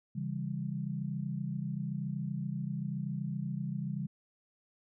sine chord, C# diminished, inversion none, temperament just, 138.59 / 166.31 / 199.57 Hz, C#3 / E3 / G3, 0 / +16 / +31 cents, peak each -37 / -38 / -38 dBFS, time 0.15-4.07 s, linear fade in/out 10 ms, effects none

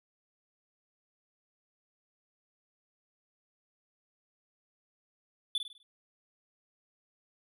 triangle tone with echo, 3479 Hz, A7, 20 cents flat, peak -26 dBFS, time 5.55-5.58 s, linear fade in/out 2 ms, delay 50 ms, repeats 5, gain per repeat -7 dB, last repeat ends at 5.83 s, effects none

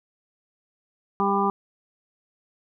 harmonic tone, 198.7 Hz, G3, 24 cents sharp, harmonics 1 / 2 / 4 / 5 / 6, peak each -26 / -26 / -26 / -26 / -26 dBFS, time 1.2-1.5 s, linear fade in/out 0 ms, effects none

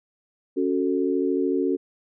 sine chord, F# minor, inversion second, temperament just, 277.5 / 370 / 444 Hz, C#4 / F#4 / A4, +2 / 0 / +16 cents, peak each -24 / -24 / -27 dBFS, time 0.56-1.77 s, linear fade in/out 20 ms, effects none

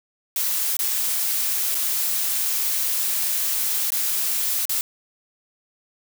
blue noise with dropouts, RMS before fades -23 dBFS, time 0.36-4.81 s, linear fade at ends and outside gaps 1 ms, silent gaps 0.768-0.791 / 1.746-1.751 / 3.904-3.92 / 4.654-4.694 s, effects none

